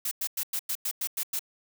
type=noise bursts; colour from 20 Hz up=blue; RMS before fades=-30 dBFS; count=9; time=0.05-1.393 s; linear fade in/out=5 ms; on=63 ms; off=97 ms; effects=none